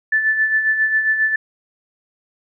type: tone with tremolo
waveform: sine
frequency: 1753 Hz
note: A6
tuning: 7 cents flat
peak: -12 dBFS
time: 0.12-1.36 s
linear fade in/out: 5 ms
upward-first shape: sine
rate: 7.4 Hz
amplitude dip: 55%
effects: none